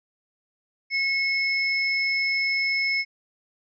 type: tone pair together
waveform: sine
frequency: 2183 / 5252 Hz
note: C#7 / E8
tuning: -27 / -7 cents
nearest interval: octave + minor third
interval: 1520 cents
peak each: -22 / -29 dBFS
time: 0.9-3.05 s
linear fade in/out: 50 ms
effects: none